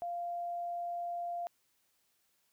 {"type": "tone", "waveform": "sine", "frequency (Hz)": 695, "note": "F5", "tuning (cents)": -9, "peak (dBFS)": -35, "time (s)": [0.02, 1.47], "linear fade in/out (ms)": 0, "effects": ["white hiss -75 dBFS RMS until 2.52 s"]}